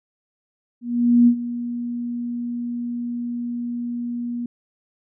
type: tone with ADSR envelope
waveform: sine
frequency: 239.6 Hz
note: A#3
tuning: 48 cents sharp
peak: -9 dBFS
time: 0.81-4.46 s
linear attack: 460 ms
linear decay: 80 ms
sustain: -15 dB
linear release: 3 ms
effects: none